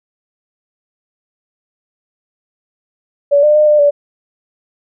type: tone with pitch steps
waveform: sine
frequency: 571 / 600 / 606 / 599 / 578 Hz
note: D5 / D5 / D#5 / D5 / D5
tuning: -49 / +37 / -46 / +34 / -28 cents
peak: -6 dBFS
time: 3.31-3.91 s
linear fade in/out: 20 ms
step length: 120 ms
effects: none